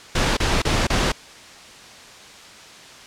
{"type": "noise bursts", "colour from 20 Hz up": "pink", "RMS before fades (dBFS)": -19, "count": 4, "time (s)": [0.15, 1.12], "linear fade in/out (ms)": 5, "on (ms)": 220, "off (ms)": 30, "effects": ["white hiss -42 dBFS RMS until 3.06 s", "low-pass 6000 Hz 12 dB/octave"]}